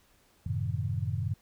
sine chord, F# diminished seventh, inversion none, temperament equal, 92.5 / 110 / 130.81 / 155.56 Hz, F#2 / A2 / C3 / Eb3, 0 / 0 / 0 / 0 cents, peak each -33 / -33 / -35 / -37 dBFS, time 0.46-1.34 s, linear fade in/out 5 ms, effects pink hiss -65 dBFS RMS until 1.41 s

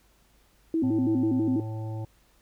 sine tone with vibrato, 290 Hz, D4, 22 cents flat, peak -22 dBFS, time 0.74-1.6 s, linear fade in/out 2 ms, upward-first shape square, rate 6.1 Hz, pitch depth 200 cents each way
harmonic tone, 110 Hz, A2, in tune, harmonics 1 / 3 / 5 / 7 / 8, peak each -31 / -41 / -45 / -48 / -49 dBFS, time 0.83-2.05 s, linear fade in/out 5 ms
effects added 50 Hz sine -64 dBFS peak until 2.41 s + pink hiss -64 dBFS RMS until 2.41 s

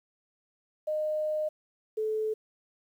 sine tone pair in turn, 614 / 434.2 Hz, D#5 / A4, -23 / -23 cents, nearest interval tritone, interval 600 cents, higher first, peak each -27 dBFS, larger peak neither, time 0.87-1.49 / 1.97-2.34 s, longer first, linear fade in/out 10 ms, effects 10-bit

